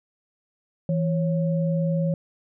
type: tone pair together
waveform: sine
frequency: 164.81 / 549.4 Hz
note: E3 / C#5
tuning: 0 / -16 cents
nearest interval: octave + major sixth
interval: 2084 cents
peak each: -21 / -28 dBFS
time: 0.89-2.14 s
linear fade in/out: 2 ms
effects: none